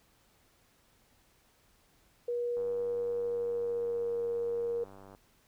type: tone with pitch glide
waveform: sine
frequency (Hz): 480.6 to 471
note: B4 to A#4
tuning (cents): -47 to +18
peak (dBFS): -30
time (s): 2.28-4.84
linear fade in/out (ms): 5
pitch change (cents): -35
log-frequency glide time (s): 2.52-4.14
type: click train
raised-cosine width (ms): 1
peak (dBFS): -38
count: 253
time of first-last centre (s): 2.57-5.149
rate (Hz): 97.7
effects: pink hiss -67 dBFS RMS until 5.47 s